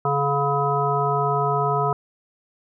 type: harmonic tone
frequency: 141.5 Hz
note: C#3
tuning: 36 cents sharp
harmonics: 1 / 3 / 5 / 7 / 9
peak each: -25 / -25 / -25 / -25 / -25 dBFS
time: 0.05-1.93 s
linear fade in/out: 2 ms
effects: none